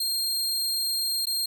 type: tone with dropouts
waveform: sawtooth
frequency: 4208 Hz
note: C8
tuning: 9 cents sharp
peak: -22 dBFS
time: 0-1.46 s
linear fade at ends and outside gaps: 5 ms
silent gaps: 1.256-1.268 s
effects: none